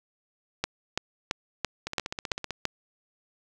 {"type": "two click trains", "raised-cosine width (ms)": 0.2, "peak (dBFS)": [-15, -9], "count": [11, 7], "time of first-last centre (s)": [[1.87, 2.507], [0.64, 2.653]], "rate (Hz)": [15.7, 2.98], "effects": []}